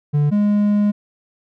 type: tone pair in turn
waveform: triangle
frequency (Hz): 146.83 / 206.7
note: D3 / G#3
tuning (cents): 0 / -8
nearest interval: tritone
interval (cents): 592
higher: second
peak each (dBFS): -11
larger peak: neither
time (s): 0.13-0.31 / 0.31-0.92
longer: second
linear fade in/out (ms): 20
effects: none